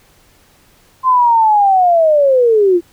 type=linear sweep; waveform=sine; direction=down; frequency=1046.5 to 333.8 Hz; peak=-7 dBFS; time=1.03-2.81 s; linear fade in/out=50 ms; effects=pink hiss -50 dBFS RMS until 2.92 s